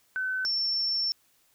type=tone pair in turn; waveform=sine; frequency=1519 / 5413 Hz; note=F#6 / E8; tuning=+45 / +45 cents; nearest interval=octave + minor seventh; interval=2200 cents; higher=second; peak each=-27 / -25 dBFS; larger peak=second; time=0.16-0.45 / 0.45-1.12 s; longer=second; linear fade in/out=0 ms; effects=white hiss -66 dBFS RMS until 1.54 s